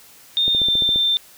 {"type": "tone with pitch glide", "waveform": "sine", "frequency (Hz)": [3642, 3577], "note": ["A#7", "A7"], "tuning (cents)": [-41, 28], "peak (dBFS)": -15, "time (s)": [0.37, 1.17], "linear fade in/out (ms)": 0, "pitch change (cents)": -31, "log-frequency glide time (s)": [0.54, 0.6]}
{"type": "click train", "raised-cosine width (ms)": 2, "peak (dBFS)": -17, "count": 8, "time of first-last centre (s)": [0.48, 0.959], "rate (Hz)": 14.6}
{"effects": ["white hiss -47 dBFS RMS until 1.37 s"]}